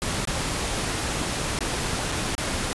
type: noise with dropouts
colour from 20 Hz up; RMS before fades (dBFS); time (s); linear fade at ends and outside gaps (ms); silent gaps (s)
pink; -27; 0.02-2.73; 0; 0.252-0.274 / 1.589-1.607 / 2.117-2.121 / 2.351-2.38
effects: resampled to 24000 Hz